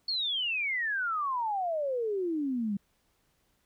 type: exponential sweep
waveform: sine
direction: down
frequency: 4435 to 194 Hz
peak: -28 dBFS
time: 0.08-2.77 s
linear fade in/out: 5 ms
effects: pink hiss -72 dBFS RMS until 3.65 s